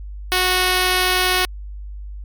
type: tone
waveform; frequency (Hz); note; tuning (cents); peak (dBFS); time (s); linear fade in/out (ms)
5% pulse; 367.5; F#4; -12; -4; 0.32-1.45; 0
effects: added 50 Hz sine -29 dBFS peak until 2.24 s + MP3 96 kbps